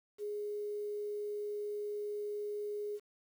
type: tone with quantisation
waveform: sine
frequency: 415.3 Hz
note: G#4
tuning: in tune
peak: -36 dBFS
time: 0.18-3 s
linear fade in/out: 50 ms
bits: 10
effects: none